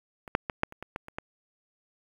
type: clicks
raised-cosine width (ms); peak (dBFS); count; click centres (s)
0.5; -26 / -7 / -15 / -8 / -29 / -23 / -18 / -27 / -18; 9; 0.278 / 0.351 / 0.498 / 0.634 / 0.724 / 0.826 / 0.961 / 1.084 / 1.185
effects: 8-bit